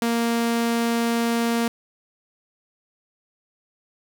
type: tone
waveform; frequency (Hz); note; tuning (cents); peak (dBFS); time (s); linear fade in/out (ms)
sawtooth; 232.9; A#3; -1; -16; 0.02-1.68; 2
effects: none